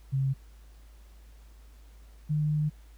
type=tone pair in turn; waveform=sine; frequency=134.8 / 151.03 Hz; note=C#3 / D3; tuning=-48 / +49 cents; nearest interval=major second; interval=197 cents; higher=second; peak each=-24 dBFS; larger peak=neither; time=0.12-0.34 / 2.29-2.7 s; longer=second; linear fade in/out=20 ms; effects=added 53 Hz sine -49 dBFS peak until 2.97 s + pink hiss -63 dBFS RMS until 2.97 s